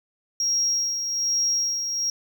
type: tone with tremolo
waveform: triangle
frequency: 5610 Hz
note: F8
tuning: 7 cents sharp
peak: -17 dBFS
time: 0.4-2.1 s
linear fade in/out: 2 ms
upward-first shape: sine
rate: 1.2 Hz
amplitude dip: 55%
effects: tanh soft clip ceiling -16 dBFS